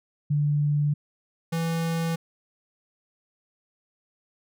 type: tone pair in turn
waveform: sine / square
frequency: 146.83 / 165.36 Hz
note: D3 / E3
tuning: 0 / +6 cents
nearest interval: major second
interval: 206 cents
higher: second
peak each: -20 / -25 dBFS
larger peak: first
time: 0.3-0.94 / 1.52-2.16 s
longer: neither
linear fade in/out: 10 ms
effects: none